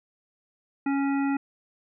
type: harmonic tone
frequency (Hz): 277.2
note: C#4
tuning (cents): 0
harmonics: 1 / 3 / 5 / 7 / 9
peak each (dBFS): -23 / -33 / -37 / -40 / -42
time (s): 0.86-1.37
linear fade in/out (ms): 5
effects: none